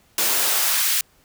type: noise with high-pass filter sweep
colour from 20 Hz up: white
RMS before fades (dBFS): -20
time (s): 0.18-1.01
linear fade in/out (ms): 2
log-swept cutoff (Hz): 200 to 2100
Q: 0.82
effects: pink hiss -58 dBFS RMS until 1.24 s